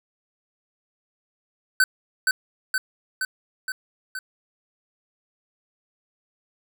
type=tone with echo; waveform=square; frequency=1525 Hz; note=G6; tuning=48 cents flat; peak=-15 dBFS; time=1.8-1.84 s; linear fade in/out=2 ms; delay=470 ms; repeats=5; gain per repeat=-3 dB; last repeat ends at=4.19 s; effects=none